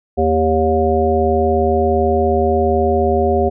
harmonic tone with a mistuned harmonic, 79.3 Hz, D#2, 33 cents sharp, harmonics 1 / 3 / 5 / 7 / 9, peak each -19 / -21 / -16 / -20 / -18 dBFS, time 0.17-3.5 s, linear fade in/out 20 ms, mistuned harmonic 3, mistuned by -20 cents, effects none

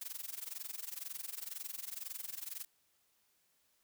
blue noise with amplitude modulation, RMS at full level -41 dBFS, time 0.01-2.65 s, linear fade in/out 5 ms, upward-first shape sine, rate 22 Hz, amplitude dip 90%, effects white hiss -75 dBFS RMS until 3.83 s

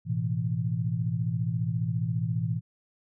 sine chord, A suspended second, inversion none, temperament equal with one note detuned, 110 / 124.62 / 164.81 Hz, A2 / B2 / E3, 0 / +16 / 0 cents, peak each -30 dBFS, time 0.05-2.61 s, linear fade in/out 50 ms, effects none

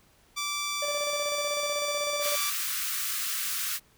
10% pulse tone, 1166 Hz, D6, 13 cents flat, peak -21 dBFS, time 0.36-2.51 s, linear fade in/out 20 ms
triangle tone with tremolo, 584 Hz, D5, 10 cents flat, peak -27 dBFS, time 0.82-2.36 s, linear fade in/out 5 ms, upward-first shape square, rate 16 Hz, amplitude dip 50%
white high-pass noise, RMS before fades -31 dBFS, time 2.2-3.8 s, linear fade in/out 50 ms, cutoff 1100 Hz, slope 96 dB/octave
effects pink hiss -62 dBFS RMS until 3.97 s

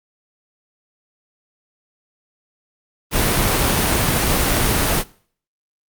pink noise, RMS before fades -17 dBFS, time 3.11-5.04 s, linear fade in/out 50 ms, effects noise-tail reverb RT60 0.5 s tail -21 dB re dry + Opus 32 kbps

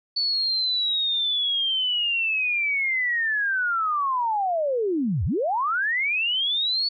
sine linear two-way sweep, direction down then up, 4480 to 68.1 to 4480 Hz, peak -21 dBFS, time 0.16-6.89 s, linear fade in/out 10 ms, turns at 5.25 s, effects none

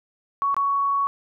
sine tone with dropouts, 1117 Hz, C#6, 13 cents sharp, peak -19 dBFS, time 0.42-1.07 s, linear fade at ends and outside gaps 0 ms, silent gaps 0.544-0.566 s, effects none

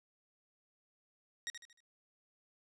15% pulse tone with echo, 1883 Hz, A#6, 17 cents sharp, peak -31 dBFS, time 1.47-1.5 s, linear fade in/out 0 ms, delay 76 ms, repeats 4, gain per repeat -8 dB, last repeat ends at 1.804 s, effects low-pass 9000 Hz 12 dB/octave

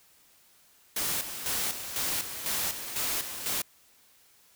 white noise with tremolo, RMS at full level -30 dBFS, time 0.96-3.62 s, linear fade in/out 5 ms, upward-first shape square, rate 2 Hz, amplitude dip 60%, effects white hiss -61 dBFS RMS until 4.55 s

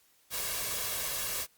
white noise with comb filter, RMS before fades -34 dBFS, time 0.3-1.47 s, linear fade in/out 50 ms, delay 1.8 ms, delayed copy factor +0.55, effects white hiss -66 dBFS RMS until 1.57 s + Opus 48 kbps

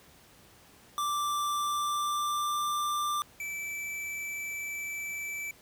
square tone with pitch glide, 1174.7 to 1184.9 Hz, D6 to D6, 0 to +15 cents, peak -29 dBFS, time 0.98-3.22 s, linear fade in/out 0 ms, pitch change +15 cents, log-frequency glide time 1.49-2.62 s
square tone, 2318 Hz, D7, 23 cents flat, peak -35 dBFS, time 3.4-5.51 s, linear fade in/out 2 ms
effects pink hiss -57 dBFS RMS until 5.61 s + high-pass 60 Hz 12 dB/octave

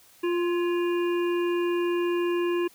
harmonic tone with a mistuned harmonic, 349.2 Hz, F4, in tune, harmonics 1 / 3 / 5 / 7 / 8, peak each -23 / -35 / -40 / -41 / -41 dBFS, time 0.23-2.68 s, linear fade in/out 10 ms, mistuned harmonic 5, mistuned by -53 cents, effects white hiss -56 dBFS RMS until 2.74 s

